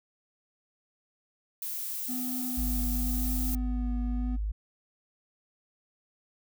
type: noise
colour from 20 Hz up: violet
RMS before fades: -35 dBFS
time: 1.62-3.55 s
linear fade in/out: 2 ms
type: tone with vibrato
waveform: triangle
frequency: 248.4 Hz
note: B3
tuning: 10 cents sharp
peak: -31 dBFS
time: 2.08-4.37 s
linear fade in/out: 20 ms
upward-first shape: sine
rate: 0.91 Hz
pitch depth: 25 cents each way
type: tone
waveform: sine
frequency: 52.2 Hz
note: G#1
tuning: 10 cents sharp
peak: -28 dBFS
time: 2.57-4.52 s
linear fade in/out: 10 ms
effects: none